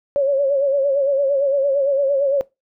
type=tone with vibrato; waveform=sine; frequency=554.4 Hz; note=C#5; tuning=in tune; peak=-14 dBFS; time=0.16-2.41 s; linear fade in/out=0 ms; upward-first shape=sine; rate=8.8 Hz; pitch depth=64 cents each way; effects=noise-tail reverb RT60 0.2 s tail -21 dB re dry